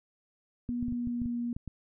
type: tone with pitch glide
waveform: sine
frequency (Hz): 242 to 238.5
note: B3 to A#3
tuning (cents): -35 to +40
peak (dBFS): -30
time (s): 0.69-1.53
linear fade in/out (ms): 2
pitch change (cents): -25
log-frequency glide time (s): 0.87-1.37
type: clicks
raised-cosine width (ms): 5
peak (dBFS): -26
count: 9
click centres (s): 0.691 / 0.827 / 0.883 / 0.924 / 1.073 / 1.218 / 1.258 / 1.565 / 1.677
effects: none